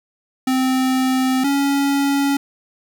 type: tone pair in turn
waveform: square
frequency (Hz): 259.7 / 279.6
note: C4 / C#4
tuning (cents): -13 / +15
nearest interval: minor second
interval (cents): 128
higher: second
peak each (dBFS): -16 / -16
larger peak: neither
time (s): 0.47-1.44 / 1.44-2.37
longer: first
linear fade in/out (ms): 5
effects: 9-bit